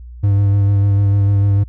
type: tone with vibrato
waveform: triangle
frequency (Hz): 100.3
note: G2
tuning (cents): +40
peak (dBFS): -8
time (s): 0.23-1.64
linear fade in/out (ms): 10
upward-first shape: square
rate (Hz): 6.7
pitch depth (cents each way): 15
effects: added 60 Hz sine -31 dBFS peak until 1.68 s